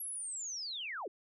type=linear sweep; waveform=sine; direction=down; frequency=11430 to 299.1 Hz; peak=-38 dBFS; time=0-1.08 s; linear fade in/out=5 ms; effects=none